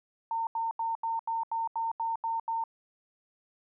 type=tone bursts; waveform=sine; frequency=910 Hz; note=A#5; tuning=42 cents flat; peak=-28 dBFS; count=10; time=0.31-2.639 s; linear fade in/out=2 ms; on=160 ms; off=81 ms; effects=none